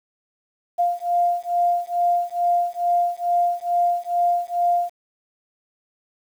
sine beating tone pair, 698.5 / 700.8 Hz, F5 / F5, 0 / +6 cents, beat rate 2.3 Hz, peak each -21 dBFS, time 0.78-4.9 s, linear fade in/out 20 ms, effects 8-bit

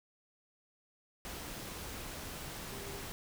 sine tone in noise, 399.5 Hz, G4, 33 cents sharp, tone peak -49 dBFS, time 2.72-3.02 s, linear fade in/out 0 ms, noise pink, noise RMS -44 dBFS, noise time 1.25-3.12 s, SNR -8 dB, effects none

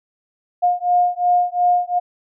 sine beating tone pair, 711 / 713.8 Hz, F5 / F5, +31 / +38 cents, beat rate 2.8 Hz, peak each -17 dBFS, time 0.62-2 s, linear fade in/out 20 ms, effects none

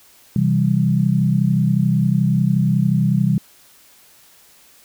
sine chord, C major, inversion none, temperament equal, 130.81 / 164.81 / 196 Hz, C3 / E3 / G3, 0 / 0 / 0 cents, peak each -18 dBFS, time 0.36-3.38 s, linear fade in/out 2 ms, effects white hiss -50 dBFS RMS until 4.84 s

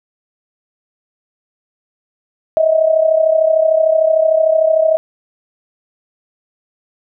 sine tone with amplitude modulation, 638 Hz, D#5, 43 cents sharp, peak -6 dBFS, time 2.57-4.97 s, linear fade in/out 0 ms, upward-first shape sine, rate 33.3 Hz, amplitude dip 70%, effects none

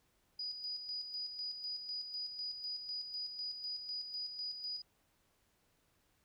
sine tone with tremolo, 4929 Hz, D#8, 17 cents flat, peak -38 dBFS, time 0.39-4.82 s, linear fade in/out 5 ms, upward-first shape square, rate 4 Hz, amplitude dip 50%, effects pink hiss -75 dBFS RMS until 6.24 s

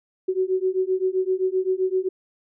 sine beating tone pair, 370.6 / 378.3 Hz, F#4 / F#4, +3 / +38 cents, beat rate 7.7 Hz, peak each -23 dBFS, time 0.28-2.09 s, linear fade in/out 10 ms, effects none

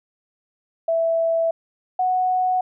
sine tone pair in turn, 660 / 738.1 Hz, E5 / F#5, +2 / -4 cents, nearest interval major second, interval 194 cents, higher second, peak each -17 dBFS, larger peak neither, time 0.88-1.51 / 1.99-2.61 s, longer first, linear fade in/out 5 ms, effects none

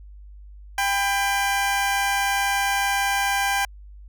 20% pulse tone pair together, 795.3 / 1002 Hz, G5 / B5, +25 / +25 cents, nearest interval major third, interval 400 cents, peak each -16 / -23 dBFS, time 0.78-3.65 s, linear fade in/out 2 ms, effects added 50 Hz sine -40 dBFS peak until 4.08 s

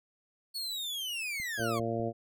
40% pulse linear sweep, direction down, 4435 to 1049 Hz, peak -33 dBFS, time 0.54-1.8 s, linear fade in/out 20 ms
click train, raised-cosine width 5 ms, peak -36 dBFS, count 4, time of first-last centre 1.4-1.998 s, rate 5.02 Hz
harmonic tone, 114.7 Hz, A#2, 28 cents flat, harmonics 1 / 2 / 3 / 4 / 5 / 6, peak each -37 / -37 / -37 / -37 / -37 / -37 dBFS, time 1.57-2.13 s, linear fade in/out 50 ms
effects none

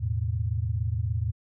sine tone cluster, 81.8 / 108.7 / 125.8 Hz, E2 / A2 / B2, -13 / -21 / +32 cents, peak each -29 / -27 / -35 dBFS, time 0-1.32 s, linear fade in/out 20 ms, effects none

